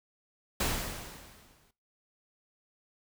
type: noise with exponential decay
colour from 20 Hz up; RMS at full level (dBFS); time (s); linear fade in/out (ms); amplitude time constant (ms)
pink; -28; 0.6-1.71; 5; 240
effects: noise-tail reverb RT60 0.3 s tail -19 dB re dry